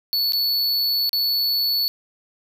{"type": "tone with dropouts", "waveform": "square", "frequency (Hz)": 4435, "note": "C#8", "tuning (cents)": 0, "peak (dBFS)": -19, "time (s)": [0.13, 1.88], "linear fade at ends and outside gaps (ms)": 0, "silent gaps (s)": [[0.322, 0.333], [1.093, 1.131]], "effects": []}